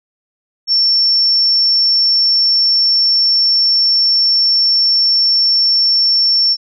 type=tone; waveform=sine; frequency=5430 Hz; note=F8; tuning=50 cents flat; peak=-9 dBFS; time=0.67-6.57 s; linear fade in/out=50 ms; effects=none